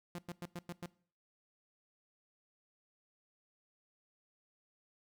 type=tone bursts; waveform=sawtooth; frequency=174.61 Hz; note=F3; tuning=in tune; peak=-37 dBFS; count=6; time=0.15-0.86 s; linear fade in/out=0 ms; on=35 ms; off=100 ms; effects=noise-tail reverb RT60 0.5 s tail -21 dB re dry